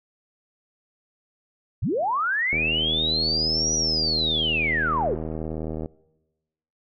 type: linear two-way sweep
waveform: sine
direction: up then down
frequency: 63.5 to 5880 to 321.6 Hz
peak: -21 dBFS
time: 1.82-5.15 s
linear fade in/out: 10 ms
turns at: 3.74 s
type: click train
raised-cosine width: 2 ms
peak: -18 dBFS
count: 264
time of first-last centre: 2.53-5.859 s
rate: 79 Hz
effects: noise-tail reverb RT60 1.0 s tail -21 dB re dry